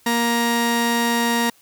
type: tone pair together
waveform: sawtooth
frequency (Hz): 234.7 / 938.8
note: A#3 / A#5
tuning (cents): +12 / +12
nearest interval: 2 octaves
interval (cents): 2400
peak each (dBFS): -16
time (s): 0.06-1.5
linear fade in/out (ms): 5
effects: white hiss -55 dBFS RMS until 1.61 s